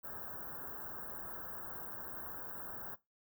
white band-stop noise, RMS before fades -45 dBFS, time 0.03-2.96 s, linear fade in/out 20 ms, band 1700 to 15000 Hz, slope 96 dB/octave, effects noise-tail reverb RT60 0.2 s tail -19 dB re dry

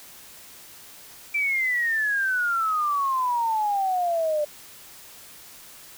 sine exponential sweep, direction down, 2349 to 588 Hz, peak -21 dBFS, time 1.34-4.45 s, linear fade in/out 10 ms, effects white hiss -46 dBFS RMS until 5.97 s

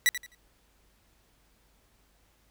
sawtooth tone with echo, 1956 Hz, B6, 17 cents flat, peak -16 dBFS, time 0.06-0.09 s, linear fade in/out 0 ms, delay 86 ms, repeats 3, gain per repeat -12 dB, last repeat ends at 0.348 s, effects added 50 Hz sine -67 dBFS peak until 2.5 s + pink hiss -67 dBFS RMS until 2.5 s

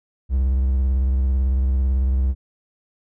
triangle tone with vibrato, 65.41 Hz, C2, in tune, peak -14 dBFS, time 0.29-2.35 s, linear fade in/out 50 ms, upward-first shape sine, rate 18 Hz, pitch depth 84 cents each way, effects none

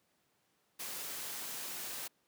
white noise, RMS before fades -42 dBFS, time 0.79-2.08 s, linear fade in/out 10 ms, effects pink hiss -75 dBFS RMS until 2.27 s + high-pass 150 Hz 12 dB/octave

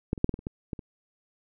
clicks, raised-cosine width 3 ms, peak -12 / -25 / -7 / -13 / -19 / -30 / -19 / -19 / -25 dBFS, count 9, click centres 0.131 / 0.178 / 0.244 / 0.293 / 0.341 / 0.391 / 0.469 / 0.732 / 0.792 s, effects none

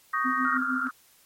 sine chord, Eb dominant seventh, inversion third, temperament just, 1120.1 / 1244.5 / 1555.6 / 1866.8 Hz, Db6 / Eb6 / G6 / Bb6, +18 / 0 / -14 / +2 cents, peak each -30 / -27 / -33 / -30 dBFS, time 0.13-0.58 s, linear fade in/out 10 ms
sine tone with tremolo, 257.4 Hz, C4, 28 cents flat, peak -26 dBFS, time 0.24-0.89 s, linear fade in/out 20 ms, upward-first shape sine, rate 6.5 Hz, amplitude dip 85%
sine tone, 1400 Hz, F6, 4 cents sharp, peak -27 dBFS, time 0.45-0.87 s, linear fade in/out 0 ms
white band-pass noise, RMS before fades -34 dBFS, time 0.47-0.91 s, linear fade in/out 2 ms, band 1200 to 1500 Hz, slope 96 dB/octave
effects white hiss -59 dBFS RMS until 1.25 s + MP3 64 kbps

